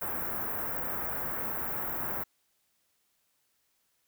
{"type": "band-stop noise", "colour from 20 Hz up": "white", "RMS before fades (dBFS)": -34, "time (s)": [0.01, 2.24], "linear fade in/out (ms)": 10, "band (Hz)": [1600, 16000], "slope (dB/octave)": 24, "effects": ["white hiss -74 dBFS RMS until 4.07 s"]}